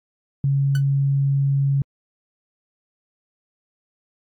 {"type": "tone", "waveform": "sine", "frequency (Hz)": 138.59, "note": "C#3", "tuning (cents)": 0, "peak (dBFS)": -16, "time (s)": [0.44, 1.82], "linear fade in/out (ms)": 2}
{"type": "tone with exponential decay", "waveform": "sawtooth", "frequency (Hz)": 1500, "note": "F#6", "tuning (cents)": 23, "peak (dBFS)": -24, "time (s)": [0.75, 0.83], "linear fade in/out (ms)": 2, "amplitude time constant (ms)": 17}
{"effects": ["AAC 64 kbps"]}